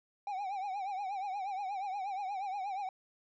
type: tone with vibrato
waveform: triangle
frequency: 784 Hz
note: G5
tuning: in tune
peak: -33 dBFS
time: 0.27-2.89 s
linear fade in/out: 2 ms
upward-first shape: triangle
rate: 8.4 Hz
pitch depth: 120 cents each way
effects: resampled to 16000 Hz